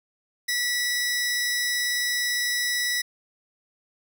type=tone pair together; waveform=sawtooth; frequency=1953 / 5188 Hz; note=B6 / E8; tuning=-20 / -28 cents; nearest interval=octave + perfect fourth; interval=1692 cents; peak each=-21 / -27 dBFS; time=0.48-3.02 s; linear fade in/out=10 ms; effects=none